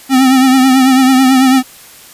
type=tone with vibrato; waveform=square; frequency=261.5 Hz; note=C4; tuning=1 cent flat; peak=-6 dBFS; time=0.09-1.63 s; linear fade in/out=50 ms; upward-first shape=triangle; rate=9.1 Hz; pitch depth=60 cents each way; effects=white hiss -37 dBFS RMS until 2.13 s + resampled to 32000 Hz